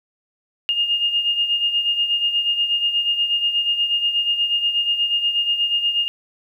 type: beating tone pair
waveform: sine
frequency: 2832 / 2840.3 Hz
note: F7 / F7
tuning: +23 / +29 cents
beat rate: 8.3 Hz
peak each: -18 / -25 dBFS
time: 0.69-6.08 s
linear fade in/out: 0 ms
effects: 9-bit